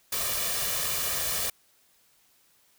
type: noise with comb filter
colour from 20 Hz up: white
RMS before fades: -29 dBFS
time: 0.12-1.5 s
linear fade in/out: 5 ms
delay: 1.7 ms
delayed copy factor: +0.6
effects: white hiss -64 dBFS RMS until 2.78 s